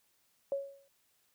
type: tone with exponential decay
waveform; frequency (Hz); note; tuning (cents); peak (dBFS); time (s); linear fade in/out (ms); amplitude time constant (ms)
sine; 554.4; C#5; 0; -28; 0.52-0.88; 1; 78
effects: white hiss -73 dBFS RMS until 1.34 s